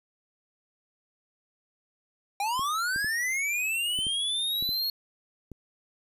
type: linear sweep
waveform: square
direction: up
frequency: 784 to 4320 Hz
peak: -27 dBFS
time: 2.4-4.9 s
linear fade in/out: 2 ms
type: clicks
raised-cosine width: 3 ms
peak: -28 dBFS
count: 8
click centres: 2.594 / 2.961 / 3.045 / 3.989 / 4.068 / 4.625 / 4.691 / 5.517 s
effects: resampled to 32000 Hz + 10-bit